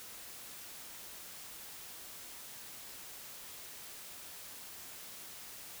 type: silence
effects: white hiss -49 dBFS RMS until 5.8 s

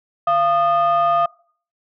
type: tone pair together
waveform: sine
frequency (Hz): 688.2 / 1227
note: F5 / D#6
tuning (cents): -26 / -25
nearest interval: minor seventh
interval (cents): 1001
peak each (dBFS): -15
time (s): 0.27-1.26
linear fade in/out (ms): 5
effects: noise-tail reverb RT60 0.5 s tail -24 dB re dry + tanh soft clip ceiling -10 dBFS

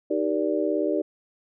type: chord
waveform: sine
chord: Eb major seventh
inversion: none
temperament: just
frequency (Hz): 311.1 / 388.9 / 466.7 / 583.4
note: Eb4 / G4 / Bb4 / D5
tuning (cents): 0 / -14 / +2 / -12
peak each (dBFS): -26 / -27 / -30 / -27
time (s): 0.1-1.02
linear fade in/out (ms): 10
effects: none

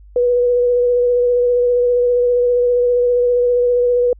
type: tone with vibrato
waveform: sine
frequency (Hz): 488.5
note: B4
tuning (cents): -19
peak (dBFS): -11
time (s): 0.16-4.13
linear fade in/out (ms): 2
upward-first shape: sine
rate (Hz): 15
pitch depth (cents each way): 16
effects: added 50 Hz sine -39 dBFS peak until 4.19 s

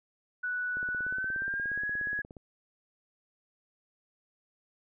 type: tone with pitch glide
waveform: sine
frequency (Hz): 1480 to 1670.9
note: F#6 to G#6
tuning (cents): 0 to +10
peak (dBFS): -30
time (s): 0.43-2.22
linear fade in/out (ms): 10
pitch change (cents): +210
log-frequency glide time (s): 1.01-1.83
type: click train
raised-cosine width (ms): 2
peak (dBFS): -33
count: 28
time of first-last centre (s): 0.77-2.368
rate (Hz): 16.9
effects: none

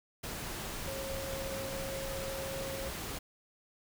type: tone in noise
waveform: sine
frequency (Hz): 541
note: C#5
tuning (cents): -42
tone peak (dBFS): -39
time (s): 0.87-2.89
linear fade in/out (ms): 10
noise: pink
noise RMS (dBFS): -40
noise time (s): 0.23-3.19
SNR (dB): -2
effects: none

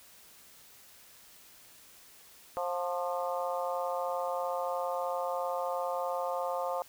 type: harmonic tone with a mistuned harmonic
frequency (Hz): 177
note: F3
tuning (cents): +23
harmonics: 3 / 4 / 5 / 6 / 7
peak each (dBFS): -34 / -36 / -38 / -40 / -41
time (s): 2.57-6.82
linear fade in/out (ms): 0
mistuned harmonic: 7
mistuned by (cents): -38
effects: white hiss -56 dBFS RMS until 6.88 s

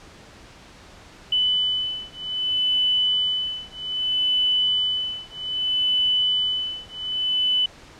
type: beating tone pair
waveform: sine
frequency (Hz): 3000 / 3000.63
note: F#7 / F#7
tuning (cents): +23 / +24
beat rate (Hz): 0.63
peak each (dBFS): -23 / -23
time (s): 1.32-7.66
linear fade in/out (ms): 5
effects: pink hiss -46 dBFS RMS until 7.99 s + low-pass 6000 Hz 12 dB/octave

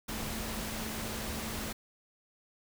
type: tone in noise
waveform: sine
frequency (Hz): 220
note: A3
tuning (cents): 0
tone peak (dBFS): -42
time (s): 0.08-1.73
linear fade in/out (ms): 10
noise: pink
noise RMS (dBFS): -38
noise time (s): 0.08-1.73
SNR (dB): -7
effects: none

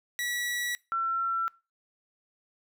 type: tone pair in turn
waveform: sawtooth / sine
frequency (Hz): 1939 / 1350.6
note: B6 / E6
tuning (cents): -32 / +42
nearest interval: tritone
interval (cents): 626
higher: first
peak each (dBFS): -26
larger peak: neither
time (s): 0.19-0.75 / 0.92-1.48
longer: neither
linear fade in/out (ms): 0
effects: noise-tail reverb RT60 0.3 s tail -23 dB re dry

